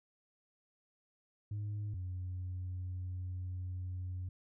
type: tone pair in turn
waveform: sine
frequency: 103.83 / 91.24 Hz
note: G#2 / F#2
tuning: 0 / -24 cents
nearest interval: major second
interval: 224 cents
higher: first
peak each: -34 / -36 dBFS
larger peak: first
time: 1.51-1.94 / 1.94-4.29 s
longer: second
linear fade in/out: 5 ms
effects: tanh soft clip ceiling -35 dBFS